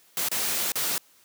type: noise with dropouts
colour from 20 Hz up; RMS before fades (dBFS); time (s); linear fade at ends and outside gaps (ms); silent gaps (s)
white; -27; 0.17-0.98; 1; 0.286-0.315 / 0.72-0.756
effects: white hiss -59 dBFS RMS until 1.24 s + high-pass 150 Hz 12 dB/octave